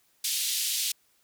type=band-pass noise; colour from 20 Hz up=pink; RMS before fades=-29 dBFS; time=0.24-0.92 s; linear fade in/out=5 ms; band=3100 to 15000 Hz; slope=24 dB/octave; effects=white hiss -67 dBFS RMS until 1.23 s